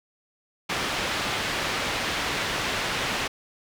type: low-pass noise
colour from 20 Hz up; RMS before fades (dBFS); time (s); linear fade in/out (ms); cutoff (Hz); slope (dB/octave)
white; -28; 0.69-3.28; 10; 3100; 12
effects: none